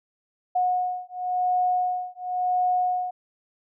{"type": "beating tone pair", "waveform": "sine", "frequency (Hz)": [727, 727.94], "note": ["F#5", "F#5"], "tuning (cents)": [-31, -28], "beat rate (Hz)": 0.94, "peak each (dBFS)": -25, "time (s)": [0.55, 3.11], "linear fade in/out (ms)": 10, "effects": []}